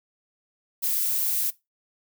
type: noise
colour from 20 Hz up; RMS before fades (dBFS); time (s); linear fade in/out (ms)
violet; -25; 0.82-1.51; 20
effects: noise-tail reverb RT60 0.2 s tail -19 dB re dry